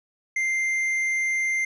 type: tone with tanh clipping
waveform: triangle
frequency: 2093 Hz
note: C7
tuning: in tune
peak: -23 dBFS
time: 0.36-1.65 s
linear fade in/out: 5 ms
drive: 10 dB
effects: none